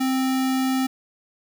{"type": "tone with sample-and-hold", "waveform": "sine", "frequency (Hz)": 261.6, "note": "C4", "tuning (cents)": 0, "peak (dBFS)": -19, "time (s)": [0, 0.87], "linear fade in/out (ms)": 10, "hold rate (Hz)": 1050, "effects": []}